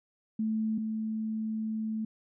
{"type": "tone pair in turn", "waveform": "sine", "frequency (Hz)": [219.1, 219.1], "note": ["A3", "A3"], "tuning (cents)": [-7, -7], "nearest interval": "unison", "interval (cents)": 0, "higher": "neither", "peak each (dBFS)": [-27, -30], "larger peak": "first", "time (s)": [[0.39, 0.78], [0.78, 2.05]], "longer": "second", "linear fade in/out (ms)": 5, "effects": []}